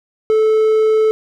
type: tone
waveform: triangle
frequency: 436.3 Hz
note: A4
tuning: 15 cents flat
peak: -8 dBFS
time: 0.3-1.11 s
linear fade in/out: 0 ms
effects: none